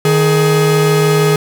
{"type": "tone pair together", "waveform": "45% pulse", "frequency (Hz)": [155.38, 420], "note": ["D#3", "G#4"], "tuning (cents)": [-2, 19], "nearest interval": "octave + perfect fourth", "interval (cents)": 1721, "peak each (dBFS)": -12, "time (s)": [0.05, 1.36], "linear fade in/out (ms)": 2, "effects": []}